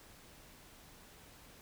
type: silence
effects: pink hiss -58 dBFS RMS until 1.61 s